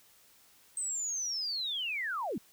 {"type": "linear sweep", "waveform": "sine", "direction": "down", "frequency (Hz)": [8310, 166.9], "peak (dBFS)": -32, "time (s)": [0.77, 2.38], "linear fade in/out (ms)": 2, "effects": ["white hiss -62 dBFS RMS until 2.52 s"]}